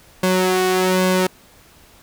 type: tone with flanger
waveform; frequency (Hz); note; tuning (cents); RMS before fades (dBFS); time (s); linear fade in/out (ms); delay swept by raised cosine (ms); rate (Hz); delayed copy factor
sawtooth; 185; F#3; 0; -17; 0.23-1.27; 5; 1.9 to 2.67; 1.2; +0.75
effects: pink hiss -49 dBFS RMS until 2.02 s